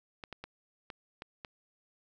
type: clicks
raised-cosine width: 0.3 ms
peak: -26 dBFS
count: 6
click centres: 0.238 / 0.327 / 0.44 / 0.902 / 1.221 / 1.448 s
effects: none